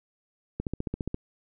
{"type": "click train", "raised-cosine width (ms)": 3, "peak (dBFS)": -17, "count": 9, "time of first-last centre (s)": [0.6, 1.144], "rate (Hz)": 14.7, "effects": []}